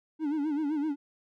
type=tone with vibrato; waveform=triangle; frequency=298.9 Hz; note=D4; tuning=31 cents sharp; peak=-25 dBFS; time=0.19-0.96 s; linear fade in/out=50 ms; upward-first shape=sine; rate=7.8 Hz; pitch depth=110 cents each way; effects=none